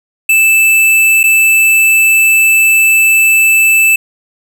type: tone with dropouts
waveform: square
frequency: 2637 Hz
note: E7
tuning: in tune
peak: -6 dBFS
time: 0.29-3.96 s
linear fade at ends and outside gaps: 5 ms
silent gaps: 1.232-1.238 s
effects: none